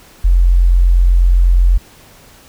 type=tone; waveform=sine; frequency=44.07 Hz; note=F1; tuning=16 cents sharp; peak=-6 dBFS; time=0.24-1.78 s; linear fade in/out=10 ms; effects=pink hiss -43 dBFS RMS until 2.48 s